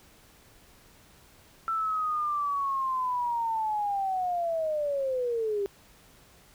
sine linear sweep, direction down, 1338 to 392 Hz, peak -26 dBFS, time 1.68-5.66 s, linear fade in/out 0 ms, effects pink hiss -57 dBFS RMS until 6.54 s

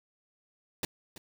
pink noise with echo, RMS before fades -32 dBFS, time 0.83-0.85 s, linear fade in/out 2 ms, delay 330 ms, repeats 1, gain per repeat -15 dB, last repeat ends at 1.18 s, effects none

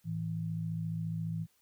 sine tone pair together, 109.32 / 163.8 Hz, A2 / E3, -11 / -11 cents, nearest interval perfect fifth, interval 700 cents, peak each -38 / -34 dBFS, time 0.04-1.47 s, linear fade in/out 50 ms, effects white hiss -71 dBFS RMS until 1.61 s

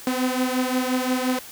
sawtooth beating tone pair, 252.8 / 258.5 Hz, B3 / C4, +41 / -21 cents, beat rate 5.7 Hz, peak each -19 / -22 dBFS, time 0.07-1.39 s, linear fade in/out 2 ms, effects white hiss -41 dBFS RMS until 1.51 s

